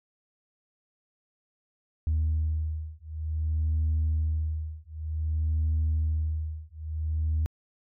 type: beating tone pair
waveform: sine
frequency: 78 / 78.54 Hz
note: D#2 / D#2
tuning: +5 / +17 cents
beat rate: 0.54 Hz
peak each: -27 / -27 dBFS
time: 2.07-7.46 s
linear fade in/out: 0 ms
effects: tanh soft clip ceiling -20 dBFS